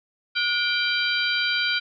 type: harmonic tone with a mistuned harmonic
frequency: 784 Hz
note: G5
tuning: in tune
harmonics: 2 / 3 / 4 / 5 / 6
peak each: -25 / -27 / -28 / -29 / -30 dBFS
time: 0.35-1.8 s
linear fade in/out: 20 ms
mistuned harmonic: 2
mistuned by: -140 cents
effects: none